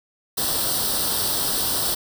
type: noise with comb filter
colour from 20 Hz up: white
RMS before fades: -23 dBFS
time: 0.37-1.95 s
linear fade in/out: 10 ms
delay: 0.22 ms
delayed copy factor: +0.75
effects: none